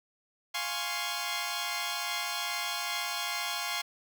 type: chord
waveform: 10% pulse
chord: Db major seventh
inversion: first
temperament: equal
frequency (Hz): 698.5 / 830.6 / 1046.5 / 1108.7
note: F5 / Ab5 / C6 / Db6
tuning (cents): 0 / 0 / 0 / 0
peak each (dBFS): -29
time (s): 0.54-3.82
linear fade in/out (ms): 10
effects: none